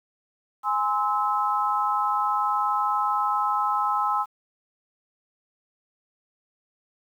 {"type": "chord", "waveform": "sine", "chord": "Ab augmented", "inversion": "none", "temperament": "just", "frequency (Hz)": [830.6, 1038.3, 1297.8], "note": ["Ab5", "C6", "E6"], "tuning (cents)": [0, -14, -27], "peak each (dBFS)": [-26, -26, -25], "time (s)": [0.63, 4.26], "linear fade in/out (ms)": 50, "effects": ["9-bit"]}